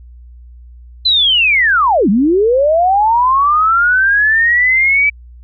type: linear two-way sweep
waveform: sine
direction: down then up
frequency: 4083 to 184.3 to 2315 Hz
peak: -8 dBFS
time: 1.05-5.1 s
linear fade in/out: 10 ms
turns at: 2.09 s
effects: added 60 Hz sine -34 dBFS peak until 5.43 s